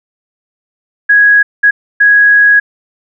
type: tone bursts at uneven times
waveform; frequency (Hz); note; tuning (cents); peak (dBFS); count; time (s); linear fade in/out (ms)
sine; 1661.2; G#6; 0; -3; 3; 1.09-1.43 / 1.63-1.71 / 2-2.6; 10
effects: none